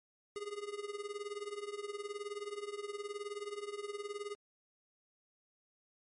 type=tone with tremolo; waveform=square; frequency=411 Hz; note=G#4; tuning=18 cents flat; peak=-37 dBFS; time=0.36-4.35 s; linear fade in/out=0 ms; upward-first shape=triangle; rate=19 Hz; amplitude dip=90%; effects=MP3 48 kbps